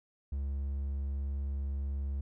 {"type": "tone", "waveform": "triangle", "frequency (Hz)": 69.3, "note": "C#2", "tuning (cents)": 0, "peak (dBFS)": -30, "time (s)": [0.32, 2.21], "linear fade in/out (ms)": 5, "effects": []}